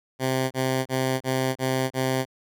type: tone bursts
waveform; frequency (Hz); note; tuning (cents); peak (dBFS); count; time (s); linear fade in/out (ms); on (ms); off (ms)
10% pulse; 130.81; C3; 0; -14; 6; 0.19-2.255; 50; 320; 29
effects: none